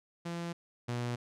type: tone pair in turn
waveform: sawtooth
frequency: 170.5 / 120.95 Hz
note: F3 / B2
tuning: -41 / -36 cents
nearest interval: tritone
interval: 595 cents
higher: first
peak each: -32 / -29 dBFS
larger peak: second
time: 0.25-0.53 / 0.88-1.16 s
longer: neither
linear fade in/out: 10 ms
effects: low-pass 8000 Hz 12 dB/octave